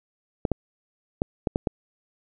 clicks, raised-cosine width 2 ms, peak -9 dBFS, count 6, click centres 0.452 / 0.517 / 1.219 / 1.472 / 1.559 / 1.672 s, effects none

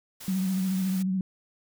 white noise, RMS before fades -42 dBFS, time 0.2-1.03 s, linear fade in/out 10 ms
sine tone with vibrato, 188.3 Hz, F#3, 31 cents sharp, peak -24 dBFS, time 0.28-1.21 s, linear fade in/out 2 ms, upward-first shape triangle, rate 14 Hz, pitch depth 48 cents each way
effects none

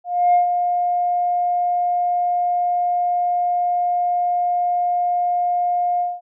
sine tone with ADSR envelope, 709 Hz, F5, 26 cents sharp, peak -9 dBFS, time 0.04-6.21 s, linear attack 300 ms, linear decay 120 ms, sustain -7 dB, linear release 210 ms, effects tanh soft clip ceiling -8 dBFS

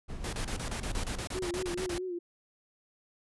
brown noise with tremolo, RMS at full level -36 dBFS, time 0.08-1.21 s, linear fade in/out 20 ms, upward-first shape triangle, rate 6.8 Hz, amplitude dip 45%
pink noise bursts, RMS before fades -37 dBFS, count 15, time 0.24-1.981 s, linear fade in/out 2 ms, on 89 ms, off 29 ms
sine tone with vibrato, 359.1 Hz, F4, 48 cents sharp, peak -33 dBFS, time 1.34-2.19 s, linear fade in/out 10 ms, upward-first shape sine, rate 4.6 Hz, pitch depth 68 cents each way
effects resampled to 24000 Hz

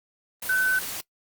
sine tone in noise, 1517 Hz, F#6, 43 cents sharp, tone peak -20 dBFS, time 0.49-0.79 s, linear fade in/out 5 ms, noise white, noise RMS -33 dBFS, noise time 0.42-1.01 s, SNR +10 dB, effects noise-tail reverb RT60 0.1 s tail -21 dB re dry + Opus 32 kbps

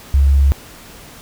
sine tone, 69.3 Hz, C#2, in tune, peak -8 dBFS, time 0.14-0.52 s, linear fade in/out 0 ms, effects pink hiss -39 dBFS RMS until 1.21 s

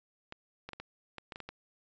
clicks, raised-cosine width 0.3 ms, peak -26 dBFS, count 9, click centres 0.324 / 0.69 / 0.733 / 0.8 / 1.183 / 1.322 / 1.359 / 1.403 / 1.49 s, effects resampled to 16000 Hz

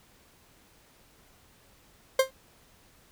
40% pulse tone with exponential decay, 528 Hz, C5, 16 cents sharp, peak -15 dBFS, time 2.19-2.31 s, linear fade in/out 5 ms, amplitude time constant 24 ms, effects pink hiss -60 dBFS RMS until 3.11 s

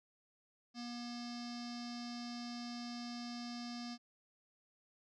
square tone with low-pass filter, 240 Hz, B3, 49 cents flat, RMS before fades -45 dBFS, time 0.74-3.98 s, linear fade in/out 50 ms, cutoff 5100 Hz, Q 7, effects none

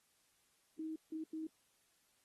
sine tone bursts at uneven times, 316.8 Hz, D#4, 31 cents sharp, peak -40 dBFS, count 3, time 0.79-0.96 / 1.12-1.24 / 1.33-1.47 s, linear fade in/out 5 ms, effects white hiss -75 dBFS RMS until 2.24 s + AAC 32 kbps

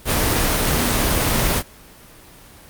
sine tone in noise, 239.6 Hz, A#3, 48 cents sharp, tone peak -26 dBFS, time 0.74-0.95 s, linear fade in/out 50 ms, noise pink, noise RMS -18 dBFS, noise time 0.05-1.63 s, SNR -11 dB, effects pink hiss -44 dBFS RMS until 2.69 s + Opus 24 kbps

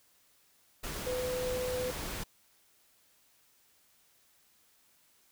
sine tone in noise, 503 Hz, B4, 32 cents sharp, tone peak -32 dBFS, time 1.06-1.91 s, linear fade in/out 10 ms, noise pink, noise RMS -39 dBFS, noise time 0.83-2.24 s, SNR +4 dB, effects white hiss -67 dBFS RMS until 5.31 s

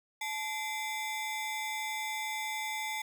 30% pulse ring-modulated tone, 1463 Hz, F#6, 20 cents flat, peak -28 dBFS, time 0.21-3.02 s, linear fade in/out 5 ms, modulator 597 Hz, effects none

